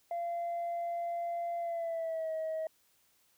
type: tone with pitch glide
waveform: sine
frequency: 687 to 637.3 Hz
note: F5 to D#5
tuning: -29 to +41 cents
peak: -31 dBFS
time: 0.11-2.67 s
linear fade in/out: 2 ms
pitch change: -130 cents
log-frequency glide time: 1.59-2.32 s
effects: tanh soft clip ceiling -31 dBFS + white hiss -70 dBFS RMS until 3.37 s